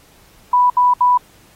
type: tone bursts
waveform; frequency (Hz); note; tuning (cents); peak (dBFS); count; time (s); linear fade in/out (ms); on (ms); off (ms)
sine; 987.8; B5; 0; -9; 3; 0.53-1.176; 5; 170; 68
effects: pink hiss -50 dBFS RMS until 1.55 s + AAC 48 kbps